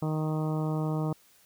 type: harmonic tone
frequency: 155.56 Hz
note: D#3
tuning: in tune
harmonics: 1 / 2 / 3 / 4 / 5 / 6 / 7 / 8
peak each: -28 / -34 / -38 / -40 / -42 / -44 / -45 / -46 dBFS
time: 0.02-1.13 s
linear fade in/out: 5 ms
effects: white hiss -61 dBFS RMS until 1.45 s